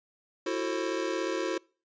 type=chord; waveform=square; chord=F# half-diminished seventh; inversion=third; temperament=just; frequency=333 / 370 / 444 / 532.8 Hz; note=E4 / F#4 / A4 / C5; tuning=+18 / 0 / +16 / +31 cents; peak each=-34 / -34 / -37 / -36 dBFS; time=0.46-1.58 s; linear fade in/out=5 ms; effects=noise-tail reverb RT60 0.4 s tail -26 dB re dry + resampled to 16000 Hz